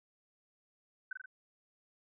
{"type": "tone with echo", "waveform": "sine", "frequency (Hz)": 1523, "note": "F#6", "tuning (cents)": 50, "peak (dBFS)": -36, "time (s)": [1.11, 1.13], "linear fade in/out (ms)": 5, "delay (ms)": 43, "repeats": 3, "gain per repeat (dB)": -3, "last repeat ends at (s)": 1.259, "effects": []}